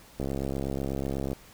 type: click train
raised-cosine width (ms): 2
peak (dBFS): -18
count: 78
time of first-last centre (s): 0.2-1.331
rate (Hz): 68.1
effects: pink hiss -53 dBFS RMS until 1.53 s